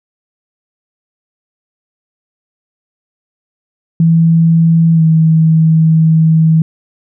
sine tone with pitch glide, 164.7 to 160.38 Hz, E3 to E3, -1 to -47 cents, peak -5 dBFS, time 4-6.62 s, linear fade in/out 2 ms, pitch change -46 cents, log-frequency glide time 4.94-5.02 s, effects none

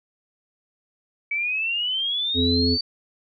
sine exponential sweep, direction up, 2274 to 4629 Hz, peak -22 dBFS, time 1.31-2.81 s, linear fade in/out 5 ms
harmonic tone, 85.7 Hz, F2, 32 cents flat, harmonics 1 / 3 / 5, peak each -24 / -21 / -26 dBFS, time 2.34-2.78 s, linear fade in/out 50 ms
effects none

